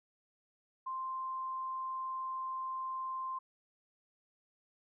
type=tone; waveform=sine; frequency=1046.5 Hz; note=C6; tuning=in tune; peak=-36 dBFS; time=0.86-3.39 s; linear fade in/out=10 ms; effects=none